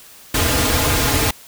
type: noise with comb filter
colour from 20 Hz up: pink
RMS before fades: -17 dBFS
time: 0.34-1.31 s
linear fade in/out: 5 ms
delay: 5.3 ms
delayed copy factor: -1
effects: white hiss -43 dBFS RMS until 1.47 s